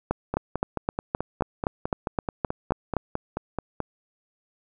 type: two click trains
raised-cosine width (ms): 1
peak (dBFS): -9 / -13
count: 12 / 17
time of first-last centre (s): 0.11-2.967 / 0.34-3.803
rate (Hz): 3.85 / 4.62
effects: none